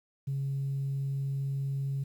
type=tone; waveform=sine; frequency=137.4 Hz; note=C#3; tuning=15 cents flat; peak=-28 dBFS; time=0.27-2.04 s; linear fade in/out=10 ms; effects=tanh soft clip ceiling -26 dBFS + 10-bit